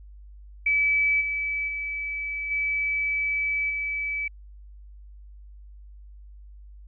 sine tone with level steps, 2298 Hz, D7, 38 cents flat, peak -19 / -25 / -28 / -23 / -26 dBFS, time 0.66-4.28 s, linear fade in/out 5 ms, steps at 1.2 / 1.67 / 2.5 / 3.69 s, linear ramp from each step 20 ms, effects added 50 Hz sine -43 dBFS peak until 6.87 s

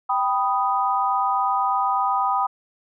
sine chord, G augmented, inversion none, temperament equal, 784 / 987.8 / 1244.5 Hz, G5 / B5 / D#6, 0 / 0 / 0 cents, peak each -23 dBFS, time 0.09-2.47 s, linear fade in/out 10 ms, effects none

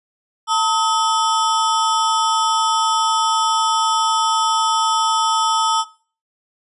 square ring-modulated tone, 1087 Hz, C#6, 34 cents flat, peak -12 dBFS, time 0.47-5.85 s, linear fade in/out 50 ms, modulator 189 Hz, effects noise-tail reverb RT60 0.4 s tail -18 dB re dry + resampled to 24000 Hz

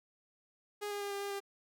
sawtooth tone with pitch steps, 413.3 / 407.8 / 403.6 / 399.7 / 402.3 / 398.3 Hz, G#4 / G#4 / G#4 / G4 / G4 / G4, -8 / -32 / -49 / +34 / +45 / +28 cents, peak -33 dBFS, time 0.81-1.404 s, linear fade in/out 20 ms, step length 99 ms, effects none

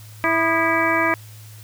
harmonic tone with a mistuned harmonic, 328.4 Hz, E4, 6 cents flat, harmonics 1 / 2 / 3 / 4 / 5 / 6 / 7, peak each -24 / -24 / -24 / -24 / -24 / -24 / -24 dBFS, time 0.24-1.14 s, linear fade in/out 0 ms, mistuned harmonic 4, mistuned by -120 cents, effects added 107 Hz sine -39 dBFS peak until 1.63 s + white hiss -47 dBFS RMS until 1.63 s

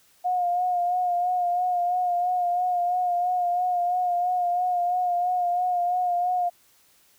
sine tone with vibrato, 715 Hz, F5, 41 cents sharp, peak -21 dBFS, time 0.24-6.5 s, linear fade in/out 20 ms, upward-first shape sine, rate 3 Hz, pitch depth 34 cents each way, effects white hiss -60 dBFS RMS until 7.18 s

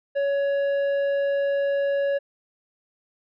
sine tone with tanh clipping, 560 Hz, C#5, 18 cents sharp, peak -22 dBFS, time 0.15-2.19 s, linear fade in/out 20 ms, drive 8 dB, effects none

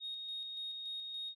sine tone with tremolo, 3729 Hz, A#7, in tune, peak -38 dBFS, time 0-1.35 s, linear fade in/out 50 ms, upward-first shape square, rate 3.5 Hz, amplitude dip 30%, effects tanh soft clip ceiling -34 dBFS

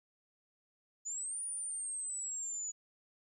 sine exponential two-way sweep, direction up then down, 6850 to 9610 to 6850 Hz, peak -37 dBFS, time 1.05-2.72 s, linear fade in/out 20 ms, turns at 1.43 s, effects 13-bit

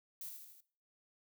violet noise with echo, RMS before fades -45 dBFS, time 0.21-0.29 s, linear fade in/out 2 ms, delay 79 ms, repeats 4, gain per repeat -4 dB, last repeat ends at 0.606 s, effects noise-tail reverb RT60 0.4 s tail -17 dB re dry

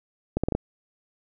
accelerating click train, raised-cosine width 2 ms, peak -10 dBFS, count 5, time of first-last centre 0.37-0.55 s, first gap 66 ms, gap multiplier 0.75, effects none

